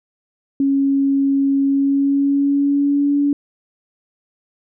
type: tone with pitch glide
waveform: sine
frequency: 275.5 to 285.9 Hz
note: C#4 to D4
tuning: -11 to -46 cents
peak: -13 dBFS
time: 0.6-3.33 s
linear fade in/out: 2 ms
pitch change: +65 cents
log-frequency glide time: 1.64-3.17 s
effects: none